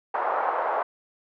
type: band-pass noise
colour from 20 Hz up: white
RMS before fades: -26 dBFS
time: 0.14-0.83 s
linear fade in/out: 5 ms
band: 550 to 1100 Hz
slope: 24 dB/octave
effects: none